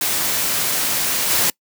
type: noise with level steps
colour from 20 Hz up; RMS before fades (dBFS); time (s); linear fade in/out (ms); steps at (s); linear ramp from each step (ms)
white; -20 / -17; 0.01-1.5; 2; 1.29; 20
effects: noise-tail reverb RT60 0.1 s tail -25 dB re dry + high-pass 100 Hz 12 dB/octave